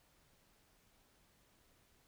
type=silence; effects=pink hiss -71 dBFS RMS until 2.07 s